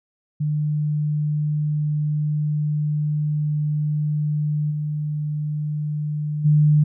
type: tone with level steps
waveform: sine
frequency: 150.1 Hz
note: D3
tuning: 38 cents sharp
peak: -19 / -22 / -12 dBFS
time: 0.4-6.84 s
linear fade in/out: 10 ms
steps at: 4.7 / 6.44 s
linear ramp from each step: 20 ms
effects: none